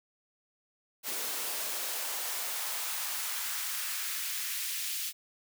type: noise with high-pass filter sweep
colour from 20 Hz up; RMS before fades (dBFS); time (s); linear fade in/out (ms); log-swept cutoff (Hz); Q
white; -35; 1.03-5.13; 50; 310 to 2700; 1.1
effects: none